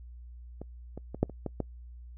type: clicks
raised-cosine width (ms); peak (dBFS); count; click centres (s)
2; -26 / -26 / -24 / -10 / -29 / -19 / -17; 7; 0.616 / 0.976 / 1.146 / 1.23 / 1.297 / 1.463 / 1.603
effects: noise-tail reverb RT60 0.1 s tail -25 dB re dry + added 60 Hz sine -44 dBFS peak until 2.17 s